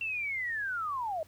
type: linear sweep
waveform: sine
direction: down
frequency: 2719 to 603 Hz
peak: -31 dBFS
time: 0.01-1.23 s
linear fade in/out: 2 ms
effects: added 94 Hz sine -60 dBFS peak until 1.27 s + pink hiss -62 dBFS RMS until 1.27 s